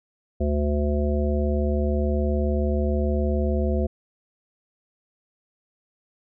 harmonic tone, 73.42 Hz, D2, in tune, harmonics 1 / 3 / 5 / 7 / 9, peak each -22 / -27 / -29 / -30 / -32 dBFS, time 0.4-3.87 s, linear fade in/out 10 ms, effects none

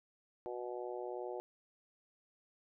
harmonic tone, 122.4 Hz, B2, 15 cents flat, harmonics 3 / 4 / 5 / 6 / 7, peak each -43 / -45 / -47 / -49 / -50 dBFS, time 0.46-1.4 s, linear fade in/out 0 ms, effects none

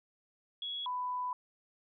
sine tone pair in turn, 3349 / 995.7 Hz, G#7 / B5, +14 / +14 cents, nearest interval octave + major sixth, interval 2100 cents, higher first, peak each -36 / -33 dBFS, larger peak second, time 0.62-0.86 / 0.86-1.33 s, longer second, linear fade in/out 2 ms, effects none

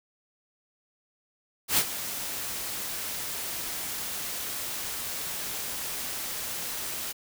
white noise with ADSR envelope, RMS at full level -21 dBFS, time 1.68-7.13 s, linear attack 96 ms, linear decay 61 ms, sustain -13 dB, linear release 20 ms, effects none

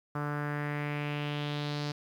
sawtooth tone with low-pass filter sweep, 146.83 Hz, D3, in tune, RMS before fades -34 dBFS, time 0.15-1.92 s, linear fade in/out 5 ms, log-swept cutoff 1300 to 4800 Hz, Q 3.2, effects 10-bit

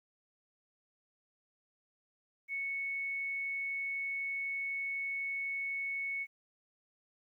sine tone, 2212 Hz, C#7, 4 cents flat, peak -34 dBFS, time 2.48-6.27 s, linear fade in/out 50 ms, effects 12-bit

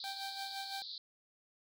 pink band-pass noise, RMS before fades -46 dBFS, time 0-0.98 s, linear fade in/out 2 ms, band 3700 to 4700 Hz, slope 96 dB/octave
sawtooth tone with tremolo, 784 Hz, G5, in tune, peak -36 dBFS, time 0.04-0.82 s, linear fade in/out 0 ms, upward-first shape sine, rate 5.9 Hz, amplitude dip 65%
effects none

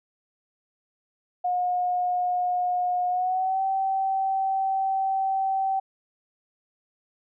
sine tone with pitch glide, 720 to 771.7 Hz, F#5 to G5, -47 to -27 cents, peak -22 dBFS, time 1.44-5.8 s, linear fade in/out 10 ms, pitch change +120 cents, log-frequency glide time 3.09-3.62 s, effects none

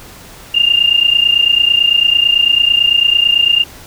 sine tone pair together, 2794 / 2823 Hz, F7 / F7, 0 / +18 cents, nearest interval unison, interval 18 cents, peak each -11 dBFS, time 0.54-3.64 s, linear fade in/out 10 ms, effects pink hiss -36 dBFS RMS until 3.86 s

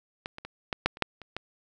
clicks, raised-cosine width 0.3 ms, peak -18 / -24 / -23 / -13 / -6 / -28 / -6 / -28 / -17 dBFS, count 9, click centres 0.259 / 0.384 / 0.45 / 0.728 / 0.86 / 0.971 / 1.023 / 1.217 / 1.366 s, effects none

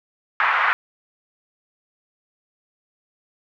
pink band-pass noise, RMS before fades -19 dBFS, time 0.4-0.73 s, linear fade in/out 0 ms, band 1000 to 2000 Hz, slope 24 dB/octave, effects none

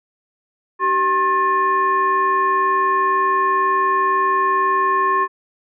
sine tone with frequency modulation, 1073 Hz, C6, 43 cents sharp, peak -14 dBFS, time 0.79-5.28 s, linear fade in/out 50 ms, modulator 688 Hz, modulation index 0.68, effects none

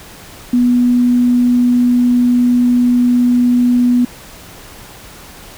sine tone, 244.9 Hz, B3, 14 cents flat, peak -8 dBFS, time 0.53-4.05 s, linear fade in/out 5 ms, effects pink hiss -36 dBFS RMS until 5.57 s

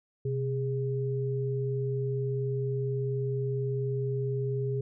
sine tone pair together, 128.58 / 410 Hz, C3 / G#4, -30 / -22 cents, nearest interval octave + minor sixth, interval 2008 cents, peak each -29 / -32 dBFS, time 0.25-4.81 s, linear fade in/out 5 ms, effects none

